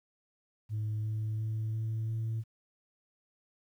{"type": "tone with pitch steps", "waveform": "sine", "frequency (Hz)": [107.4, 108.59, 109.78, 110.99, 112.22], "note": ["A2", "A2", "A2", "A2", "A2"], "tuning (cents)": [-41, -22, -3, 16, 35], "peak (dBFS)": -29, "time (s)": [0.69, 2.44], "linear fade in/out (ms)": 50, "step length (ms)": 350, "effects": ["tanh soft clip ceiling -29 dBFS", "11-bit"]}